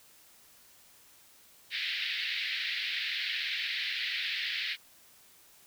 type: band-pass noise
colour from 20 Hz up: pink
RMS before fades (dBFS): -34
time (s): 1.7-4.77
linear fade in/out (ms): 50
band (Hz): 1800 to 4400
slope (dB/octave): 48
effects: white hiss -59 dBFS RMS until 5.66 s